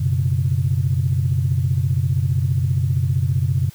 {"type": "chord", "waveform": "sine", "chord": "F# suspended fourth", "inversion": "none", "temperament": "equal", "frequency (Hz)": [92.5, 123.47, 138.59], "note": ["F#2", "B2", "C#3"], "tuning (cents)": [0, 0, 0], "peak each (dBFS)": -20, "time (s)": [0, 3.7], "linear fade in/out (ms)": 10, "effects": ["tanh soft clip ceiling -7 dBFS", "white hiss -48 dBFS RMS until 3.74 s"]}